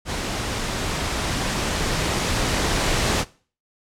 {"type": "noise with level ramp", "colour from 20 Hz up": "pink", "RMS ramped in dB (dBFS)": [-27, -20], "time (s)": [0.05, 3.25], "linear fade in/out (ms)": 50, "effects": ["noise-tail reverb RT60 0.4 s tail -20 dB re dry", "low-pass 8000 Hz 12 dB/octave"]}